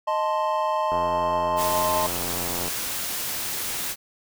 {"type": "chord", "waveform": "triangle", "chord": "A diminished", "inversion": "second", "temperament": "equal", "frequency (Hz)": [622.3, 880, 1046.5], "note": ["Eb5", "A5", "C6"], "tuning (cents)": [0, 0, 0], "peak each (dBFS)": -24, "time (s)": [0.07, 2.07], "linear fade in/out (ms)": 10}
{"type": "click train", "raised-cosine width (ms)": 1, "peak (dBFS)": -18, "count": 155, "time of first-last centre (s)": [0.92, 2.68], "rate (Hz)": 87.5}
{"type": "noise", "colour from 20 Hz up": "white", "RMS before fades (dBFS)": -29, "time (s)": [1.56, 3.96], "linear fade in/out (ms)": 50}
{"effects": []}